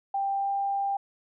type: tone with pitch glide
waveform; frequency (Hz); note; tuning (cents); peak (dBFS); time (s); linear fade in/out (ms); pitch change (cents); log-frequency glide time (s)
sine; 789 to 794; G5 to G5; +11 to +22; -25; 0.14-0.97; 5; +11; 0.35-0.5
effects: none